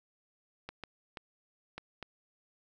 clicks, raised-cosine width 0.3 ms, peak -25 dBFS, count 5, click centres 0.69 / 0.837 / 1.172 / 1.78 / 2.027 s, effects none

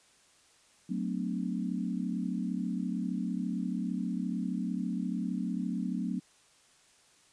sine chord, B minor seventh, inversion second, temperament equal with one note detuned, 185 / 220 / 251.4 / 293.7 Hz, F#3 / A3 / B3 / D4, 0 / 0 / +31 / 0 cents, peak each -34 / -36 / -36 / -40 dBFS, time 0.89-6.2 s, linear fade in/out 10 ms, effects white hiss -63 dBFS RMS until 7.32 s + resampled to 22050 Hz

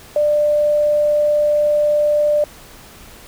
sine tone, 594 Hz, D5, 20 cents sharp, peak -12 dBFS, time 0.16-2.44 s, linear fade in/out 2 ms, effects pink hiss -41 dBFS RMS until 3.27 s

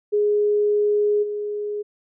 sine tone with level steps, 415.9 Hz, G#4, 2 cents sharp, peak -16 / -24 dBFS, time 0.12-1.83 s, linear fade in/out 20 ms, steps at 1.22 s, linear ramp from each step 20 ms, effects none

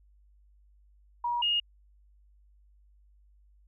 sine tone pair in turn, 957 / 2854 Hz, A#5 / F7, +45 / +37 cents, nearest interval octave + perfect fifth, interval 1892 cents, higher second, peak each -27 / -24 dBFS, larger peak second, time 1.24-1.42 / 1.42-1.6 s, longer neither, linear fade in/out 5 ms, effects added 50 Hz sine -58 dBFS peak until 3.67 s

